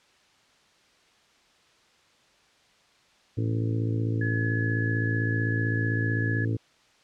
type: harmonic tone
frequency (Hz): 55.7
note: A1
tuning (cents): +22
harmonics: 2 / 3 / 4 / 5 / 6 / 7 / 8 / 9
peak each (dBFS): -25 / -39 / -41 / -33 / -36 / -45 / -39 / -46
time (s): 3.37-6.57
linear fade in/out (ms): 10
type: tone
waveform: sine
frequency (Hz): 1700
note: G#6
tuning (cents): +40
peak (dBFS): -30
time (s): 4.21-6.45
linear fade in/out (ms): 5
effects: white hiss -61 dBFS RMS until 7.03 s + low-pass 5000 Hz 12 dB/octave